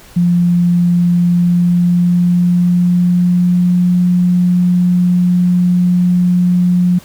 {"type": "tone with pitch glide", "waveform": "sine", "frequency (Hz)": [174.61, 178.38], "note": ["F3", "F3"], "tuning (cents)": [0, 37], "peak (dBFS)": -8, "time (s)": [0.16, 6.99], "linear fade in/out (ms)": 10, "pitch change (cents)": 37, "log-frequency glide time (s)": [1.21, 3.88], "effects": ["pink hiss -40 dBFS RMS until 7.04 s"]}